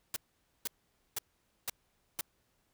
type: noise bursts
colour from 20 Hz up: white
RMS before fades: -35 dBFS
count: 5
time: 0.14-2.21 s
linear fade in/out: 2 ms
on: 22 ms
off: 490 ms
effects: pink hiss -75 dBFS RMS until 2.73 s